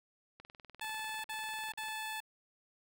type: click train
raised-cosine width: 0.3 ms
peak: -36 dBFS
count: 31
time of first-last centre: 0.4-1.885 s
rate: 20.2 Hz
type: tone bursts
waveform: 15% pulse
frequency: 871 Hz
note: A5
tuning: 18 cents flat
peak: -32 dBFS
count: 3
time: 0.81-2.204 s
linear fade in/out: 5 ms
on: 430 ms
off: 52 ms
effects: none